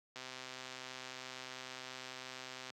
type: click train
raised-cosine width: 0.2 ms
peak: -28 dBFS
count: 329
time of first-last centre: 0.16-2.703 s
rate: 129 Hz
effects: high-pass 150 Hz 12 dB/octave + AAC 64 kbps